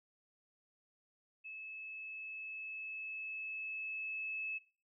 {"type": "tone with level ramp", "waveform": "sine", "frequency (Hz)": 2600, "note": "E7", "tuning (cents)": -24, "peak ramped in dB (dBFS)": [-45, -37], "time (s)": [1.44, 4.59], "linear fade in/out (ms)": 20, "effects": ["noise-tail reverb RT60 0.4 s tail -18 dB re dry"]}